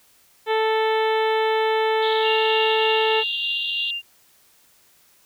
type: harmonic tone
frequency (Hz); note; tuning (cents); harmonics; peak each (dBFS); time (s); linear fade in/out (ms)
440; A4; 0; 1 / 2 / 3 / 4 / 5 / 6 / 7 / 8 / 9; -20 / -23 / -32 / -30 / -32 / -38 / -35 / -36 / -42; 0.46-3.24; 50
type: band-pass noise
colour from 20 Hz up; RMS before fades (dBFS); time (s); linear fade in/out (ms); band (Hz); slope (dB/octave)
pink; -31; 2.02-3.91; 5; 3200 to 3800; 96
type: tone with tremolo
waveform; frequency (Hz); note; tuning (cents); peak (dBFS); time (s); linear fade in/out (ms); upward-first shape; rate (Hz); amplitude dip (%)
sine; 2794; F7; 0; -22; 2.22-4.02; 50; sine; 3.3; 30
effects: white hiss -57 dBFS RMS until 5.25 s